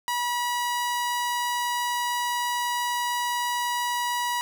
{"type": "tone", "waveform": "sawtooth", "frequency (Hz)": 969, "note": "B5", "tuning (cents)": -33, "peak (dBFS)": -21, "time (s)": [0.08, 4.41], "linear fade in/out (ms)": 0, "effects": []}